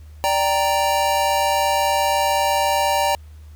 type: chord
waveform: square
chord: G minor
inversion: second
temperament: equal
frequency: 587.3 / 784 / 932.3 Hz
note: D5 / G5 / Bb5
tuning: 0 / 0 / 0 cents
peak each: -23 / -22 / -21 dBFS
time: 0.24-3.15 s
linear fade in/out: 0 ms
effects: added 76 Hz sine -38 dBFS peak until 3.55 s + pink hiss -57 dBFS RMS until 3.55 s